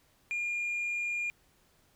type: tone with tanh clipping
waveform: sine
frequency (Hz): 2414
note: D7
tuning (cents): +47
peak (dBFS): -31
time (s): 0.31-1.3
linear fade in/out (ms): 0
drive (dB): 1
effects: pink hiss -67 dBFS RMS until 1.95 s